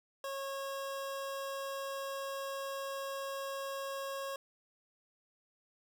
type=tone; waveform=25% pulse; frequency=547 Hz; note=C#5; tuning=23 cents flat; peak=-34 dBFS; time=0.24-4.36 s; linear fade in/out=2 ms; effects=none